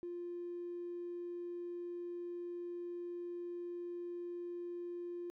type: tone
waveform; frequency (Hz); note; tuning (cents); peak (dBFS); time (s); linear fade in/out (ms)
triangle; 349.2; F4; 0; -37; 0.03-5.3; 0
effects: tanh soft clip ceiling -38 dBFS